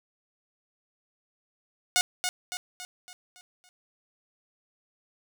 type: tone with echo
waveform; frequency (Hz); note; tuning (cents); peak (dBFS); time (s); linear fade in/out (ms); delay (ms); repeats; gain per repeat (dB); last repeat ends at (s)
5% pulse; 726; F#5; -33; -9; 1.96-2.01; 0; 280; 6; -6; 3.69
effects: none